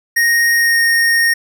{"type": "tone with pitch glide", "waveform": "square", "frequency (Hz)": [1864.7, 1851.8], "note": ["A#6", "A#6"], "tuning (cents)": [0, -12], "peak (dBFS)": -11, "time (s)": [0.16, 1.34], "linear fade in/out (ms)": 10, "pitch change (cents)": -12, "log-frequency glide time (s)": [0.55, 0.8], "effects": []}